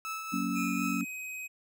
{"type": "tone with tremolo", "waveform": "30% pulse", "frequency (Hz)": 1307, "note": "E6", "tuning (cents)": -15, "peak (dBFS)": -31, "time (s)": [0.05, 1.01], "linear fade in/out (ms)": 0, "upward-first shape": "triangle", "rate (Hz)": 4, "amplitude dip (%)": 45}
{"type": "chord", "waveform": "sine", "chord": "F# major", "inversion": "none", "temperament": "equal with one note detuned", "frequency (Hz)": [185, 233.1, 279.3], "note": ["F#3", "A#3", "C#4"], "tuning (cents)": [0, 0, 13], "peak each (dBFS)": [-34, -34, -33], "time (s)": [0.32, 1.05], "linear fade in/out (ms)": 20}
{"type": "tone with pitch glide", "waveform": "square", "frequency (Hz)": [2446, 2522], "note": ["D#7", "D#7"], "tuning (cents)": [-30, 23], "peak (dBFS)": -38, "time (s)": [0.55, 1.48], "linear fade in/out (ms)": 20, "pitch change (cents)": 53, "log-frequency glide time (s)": [0.76, 0.87]}
{"effects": []}